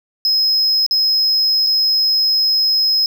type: tone with dropouts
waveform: triangle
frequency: 5120 Hz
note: D#8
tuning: 49 cents sharp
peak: -11 dBFS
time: 0.25-3.06 s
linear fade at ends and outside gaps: 1 ms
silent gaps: 0.864-0.91 / 1.665-1.669 s
effects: none